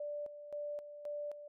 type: tone with tremolo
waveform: sine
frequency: 587.3 Hz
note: D5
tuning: in tune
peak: -38 dBFS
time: 0-1.48 s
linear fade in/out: 5 ms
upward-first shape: square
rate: 1.9 Hz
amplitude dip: 65%
effects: none